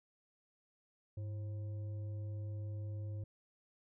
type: tone with frequency modulation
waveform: sine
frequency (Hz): 101.8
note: G#2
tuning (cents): -34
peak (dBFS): -39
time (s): 1.17-3.24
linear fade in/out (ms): 5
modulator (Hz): 434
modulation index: 0.25
effects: none